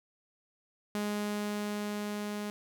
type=tone with level ramp; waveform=sawtooth; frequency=207.7 Hz; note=G#3; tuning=in tune; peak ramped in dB=-27 to -31 dBFS; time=0.95-2.5 s; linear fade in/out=0 ms; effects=none